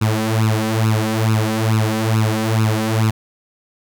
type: tone with flanger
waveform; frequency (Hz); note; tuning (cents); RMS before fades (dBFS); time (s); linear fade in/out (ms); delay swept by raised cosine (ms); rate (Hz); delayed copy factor
sawtooth; 110; A2; 0; -17; 0.01-3.11; 10; 0.75 to 3.95; 2.3; +0.85
effects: none